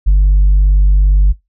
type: tone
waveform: sine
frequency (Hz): 48.77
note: G1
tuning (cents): -8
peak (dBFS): -3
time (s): 0.06-1.33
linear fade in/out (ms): 20
effects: noise-tail reverb RT60 0.2 s tail -23 dB re dry + tanh soft clip ceiling -4 dBFS